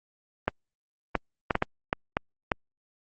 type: clicks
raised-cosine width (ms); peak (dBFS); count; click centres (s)
0.5; -8; 8; 0.48 / 1.153 / 1.508 / 1.554 / 1.624 / 1.929 / 2.169 / 2.518
effects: Opus 24 kbps